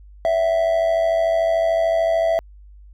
triangle tone with amplitude modulation, 660 Hz, E5, 2 cents sharp, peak -11 dBFS, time 0.25-2.39 s, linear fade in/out 0 ms, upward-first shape sine, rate 93.5 Hz, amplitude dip 60%, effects added 50 Hz sine -41 dBFS peak until 2.93 s

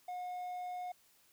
triangle tone, 722 Hz, F#5, 43 cents flat, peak -37 dBFS, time 0.08-0.92 s, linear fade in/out 5 ms, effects white hiss -68 dBFS RMS until 1.32 s

